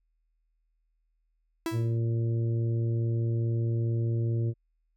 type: tone with exponential decay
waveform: 45% pulse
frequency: 329.6 Hz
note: E4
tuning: in tune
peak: -26 dBFS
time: 1.66-1.98 s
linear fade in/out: 1 ms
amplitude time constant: 68 ms
type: harmonic tone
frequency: 115.3 Hz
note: A#2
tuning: 19 cents flat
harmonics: 1 / 2 / 3 / 4 / 5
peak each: -25 / -41 / -36 / -44 / -49 dBFS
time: 1.71-4.54 s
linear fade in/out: 50 ms
effects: added 40 Hz sine -70 dBFS peak until 4.96 s